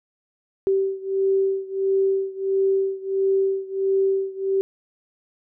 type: beating tone pair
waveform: sine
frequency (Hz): 386.9 / 388.4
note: G4 / G4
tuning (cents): -23 / -16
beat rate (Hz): 1.5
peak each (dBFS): -21 / -23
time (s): 0.67-4.61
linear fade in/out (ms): 0
effects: none